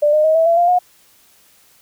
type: tone with pitch steps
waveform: sine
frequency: 591 / 610.8 / 631.2 / 652.4 / 674.2 / 696.8 / 720.1 Hz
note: D5 / D#5 / D#5 / E5 / E5 / F5 / F#5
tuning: +11 / -32 / +25 / -18 / +39 / -4 / -47 cents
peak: -10 dBFS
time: 0.02-0.79 s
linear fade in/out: 10 ms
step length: 110 ms
effects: white hiss -52 dBFS RMS until 1.81 s